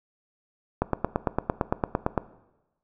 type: click train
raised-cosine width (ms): 1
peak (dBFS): -8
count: 13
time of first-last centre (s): 0.82-2.177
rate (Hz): 8.84
effects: noise-tail reverb RT60 1.0 s tail -17 dB re dry